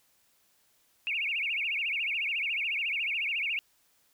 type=tone with vibrato; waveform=sine; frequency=2481 Hz; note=D#7; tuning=6 cents flat; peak=-28 dBFS; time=1.07-3.59 s; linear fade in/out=0 ms; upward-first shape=sine; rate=14 Hz; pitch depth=230 cents each way; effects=white hiss -68 dBFS RMS until 4.13 s